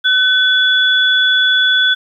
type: tone pair together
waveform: sine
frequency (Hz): 1510 / 3425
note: F#6 / A7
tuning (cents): +35 / -47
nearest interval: octave + major second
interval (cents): 1418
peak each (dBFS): -12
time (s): 0.04-1.95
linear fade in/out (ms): 20
effects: 8-bit